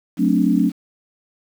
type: chord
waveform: sine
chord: D dominant seventh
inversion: first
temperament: just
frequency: 183.54 / 220.2 / 264.3 / 293.7 Hz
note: F#3 / A3 / C4 / D4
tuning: -14 / +2 / +18 / 0 cents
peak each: -19 dBFS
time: 0.17-0.72 s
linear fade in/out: 50 ms
effects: 7-bit